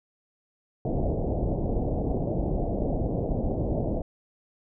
pink low-pass noise, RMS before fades -27 dBFS, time 0.85-4.02 s, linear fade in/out 2 ms, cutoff 710 Hz, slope 48 dB/octave, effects none

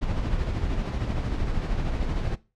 brown noise with tremolo, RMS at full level -25 dBFS, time 0.01-2.36 s, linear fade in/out 20 ms, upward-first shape sine, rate 13 Hz, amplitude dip 40%, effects noise-tail reverb RT60 0.3 s tail -19 dB re dry + low-pass 5000 Hz 12 dB/octave

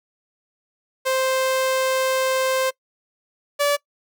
sawtooth tone pair in turn, 523.3 / 576.4 Hz, C5 / D5, 0 / -33 cents, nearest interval major second, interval 167 cents, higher second, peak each -15 / -13 dBFS, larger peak second, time 1.05-2.71 / 3.59-3.77 s, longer first, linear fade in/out 20 ms, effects noise-tail reverb RT60 0.1 s tail -22 dB re dry

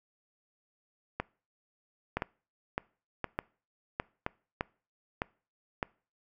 two click trains, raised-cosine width 0.5 ms, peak -15 / -16 dBFS, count 7 / 4, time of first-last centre 2.17-5.829 / 1.2-4.264 s, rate 1.64 / 0.979 Hz, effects noise-tail reverb RT60 0.4 s tail -24 dB re dry

